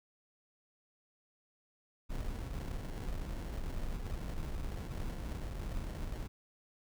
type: noise with sample-and-hold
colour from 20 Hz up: brown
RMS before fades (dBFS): -39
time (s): 2.09-6.28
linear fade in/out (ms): 20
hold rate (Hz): 1225
effects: none